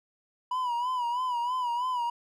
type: tone with vibrato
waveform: triangle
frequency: 982 Hz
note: B5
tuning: 10 cents flat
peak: -25 dBFS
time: 0.51-2.1 s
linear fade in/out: 5 ms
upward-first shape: sine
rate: 3.1 Hz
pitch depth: 73 cents each way
effects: none